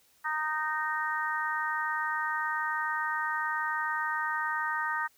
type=harmonic tone; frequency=309 Hz; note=D#4; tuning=12 cents flat; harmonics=3 / 4 / 5 / 6; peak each=-34 / -34 / -34 / -34 dBFS; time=0.24-5.08 s; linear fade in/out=20 ms; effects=white hiss -65 dBFS RMS until 5.17 s